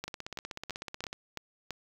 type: two click trains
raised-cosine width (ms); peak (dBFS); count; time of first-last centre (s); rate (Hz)
0.2; -19 / -21; 6 / 18; 0.04-1.707 / 0.08-1.129; 3 / 16.2
effects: 8-bit